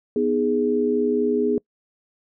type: chord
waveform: sine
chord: G# minor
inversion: first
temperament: equal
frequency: 246.9 / 311.1 / 415.3 Hz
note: B3 / D#4 / G#4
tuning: 0 / 0 / 0 cents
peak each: -23 / -26 / -20 dBFS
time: 0.16-1.58 s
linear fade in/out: 2 ms
effects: noise-tail reverb RT60 0.1 s tail -26 dB re dry